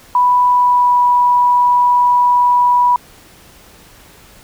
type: tone with pitch glide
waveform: sine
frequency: 987.8 to 978.7 Hz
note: B5 to B5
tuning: 0 to -16 cents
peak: -8 dBFS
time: 0.15-2.96 s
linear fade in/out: 2 ms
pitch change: -16 cents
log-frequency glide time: 0.44-1.03 s
effects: pink hiss -43 dBFS RMS until 4.43 s